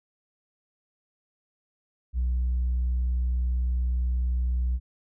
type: tone with tanh clipping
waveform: triangle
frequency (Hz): 61.74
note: B1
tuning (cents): 0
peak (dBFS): -23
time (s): 2.13-4.8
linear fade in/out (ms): 50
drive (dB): 6
effects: none